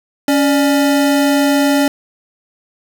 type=tone pair together; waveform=square; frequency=279.9 / 593 Hz; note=C#4 / D5; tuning=+17 / +17 cents; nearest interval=octave + minor second; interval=1300 cents; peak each=-12 / -18 dBFS; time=0.28-1.88 s; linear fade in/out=2 ms; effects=8-bit